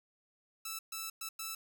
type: tone bursts at uneven times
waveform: 5% pulse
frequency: 1317 Hz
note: E6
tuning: 2 cents flat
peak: -27 dBFS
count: 4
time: 0.65-0.79 / 0.92-1.1 / 1.21-1.29 / 1.39-1.55 s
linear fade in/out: 5 ms
effects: none